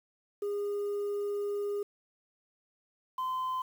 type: tone pair in turn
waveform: sine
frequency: 408.2 / 1028.6 Hz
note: G#4 / C6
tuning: -30 / -30 cents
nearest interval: octave + major third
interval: 1600 cents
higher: second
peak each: -28 dBFS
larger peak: neither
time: 0.42-1.83 / 3.18-3.62 s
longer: first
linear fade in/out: 5 ms
effects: tanh soft clip ceiling -29 dBFS + 9-bit